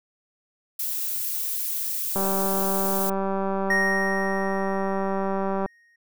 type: noise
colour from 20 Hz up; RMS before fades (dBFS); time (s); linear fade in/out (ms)
violet; -28; 0.79-3.1; 5
type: click train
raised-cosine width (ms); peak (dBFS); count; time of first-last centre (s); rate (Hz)
1; -14; 680; 2.16-5.66; 194
type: tone with exponential decay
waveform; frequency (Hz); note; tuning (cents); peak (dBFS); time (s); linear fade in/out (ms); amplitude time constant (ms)
triangle; 1864.7; A#6; 0; -17; 3.7-5.96; 5; 490
effects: none